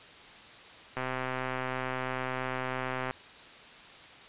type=click train; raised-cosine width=0.5 ms; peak=-18 dBFS; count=277; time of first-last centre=0.97-3.11 s; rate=129 Hz; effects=white hiss -50 dBFS RMS until 4.28 s + resampled to 8000 Hz